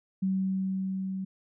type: tone with level ramp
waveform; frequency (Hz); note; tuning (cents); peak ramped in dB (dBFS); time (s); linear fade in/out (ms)
sine; 190.3; F#3; +49; -24 to -31; 0.22-1.25; 10
effects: none